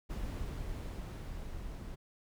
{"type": "noise with level ramp", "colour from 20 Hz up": "brown", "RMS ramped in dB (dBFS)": [-38, -44], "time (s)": [0.09, 1.96], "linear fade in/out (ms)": 20, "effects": []}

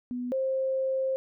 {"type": "tone pair in turn", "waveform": "sine", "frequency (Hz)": [246.9, 528.9], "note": ["B3", "C5"], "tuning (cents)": [0, 19], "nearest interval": "octave + minor second", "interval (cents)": 1319, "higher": "second", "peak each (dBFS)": [-30, -25], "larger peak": "second", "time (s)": [[0.11, 0.32], [0.32, 1.16]], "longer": "second", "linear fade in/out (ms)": 0, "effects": []}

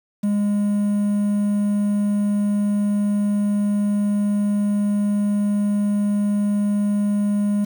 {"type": "tone with quantisation", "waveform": "triangle", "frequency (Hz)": 205.2, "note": "G#3", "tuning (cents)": -21, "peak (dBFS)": -15, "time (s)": [0.23, 7.65], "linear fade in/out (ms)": 10, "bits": 7, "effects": []}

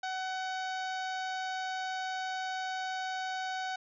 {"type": "harmonic tone", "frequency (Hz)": 751, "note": "F#5", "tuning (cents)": 26, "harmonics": [1, 2, 3, 4, 5, 6, 7, 8, 9], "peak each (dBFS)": [-35, -39, -48, -49, -47, -50, -55, -55, -57], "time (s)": [0.03, 3.76], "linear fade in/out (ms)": 5, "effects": []}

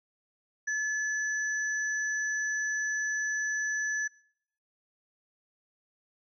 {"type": "tone pair together", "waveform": "sine", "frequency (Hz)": [1715, 5965], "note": ["A6", "F#8"], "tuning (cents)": [-45, 13], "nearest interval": "octave + minor seventh", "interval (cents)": 2158, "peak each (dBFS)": [-28, -37], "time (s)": [0.67, 4.08], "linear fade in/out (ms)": 10, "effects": ["noise-tail reverb RT60 0.7 s tail -24 dB re dry"]}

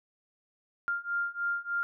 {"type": "beating tone pair", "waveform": "sine", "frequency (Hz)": [1396.9, 1400.2], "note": ["F6", "F6"], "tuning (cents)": [0, 4], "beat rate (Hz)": 3.3, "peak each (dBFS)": [-33, -32], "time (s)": [0.88, 1.83], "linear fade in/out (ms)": 0, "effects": []}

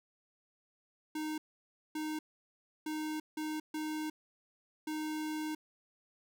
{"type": "tone bursts at uneven times", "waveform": "square", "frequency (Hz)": 308.9, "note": "D#4", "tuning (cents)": -12, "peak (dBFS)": -36, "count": 6, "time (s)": [[1.15, 1.38], [1.95, 2.19], [2.86, 3.2], [3.37, 3.6], [3.74, 4.1], [4.87, 5.55]], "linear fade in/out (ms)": 5, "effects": []}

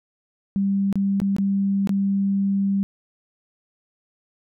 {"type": "tone with dropouts", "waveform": "sine", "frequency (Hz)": 197.1, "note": "G3", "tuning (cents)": 10, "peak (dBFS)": -18, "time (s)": [0.56, 2.83], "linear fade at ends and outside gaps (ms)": 0, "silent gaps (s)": [[0.927, 0.956], [1.201, 1.217], [1.365, 1.384], [1.873, 1.893]], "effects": []}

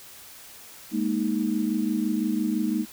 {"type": "chord", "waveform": "sine", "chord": "Ab suspended second", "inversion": "none", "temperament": "just", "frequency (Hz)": [207.7, 233.6, 311.5], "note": ["Ab3", "Bb3", "Eb4"], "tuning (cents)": [0, 4, 2], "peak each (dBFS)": -27, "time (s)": [0.91, 2.86], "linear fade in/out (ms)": 50, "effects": ["white hiss -46 dBFS RMS until 2.92 s"]}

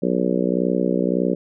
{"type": "harmonic tone", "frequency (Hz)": 61.74, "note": "B1", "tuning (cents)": 0, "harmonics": [3, 4, 5, 6, 7, 8, 9], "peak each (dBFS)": [-23, -24, -25, -26, -26, -27, -28], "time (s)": [0.02, 1.35], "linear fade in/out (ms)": 10, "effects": []}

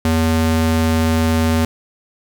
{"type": "ring-modulated tone", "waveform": "square", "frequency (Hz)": 162.2, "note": "E3", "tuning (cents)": -28, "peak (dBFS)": -11, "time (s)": [0.05, 1.65], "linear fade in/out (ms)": 2, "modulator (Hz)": 76.6, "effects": ["8-bit"]}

